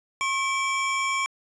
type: tone pair together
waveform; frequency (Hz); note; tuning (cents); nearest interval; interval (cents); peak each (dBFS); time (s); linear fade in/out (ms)
square; 1080.9 / 2311; C#6 / D7; -44 / -28; octave + minor second; 1316; -27; 0.21-1.26; 0
effects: resampled to 22050 Hz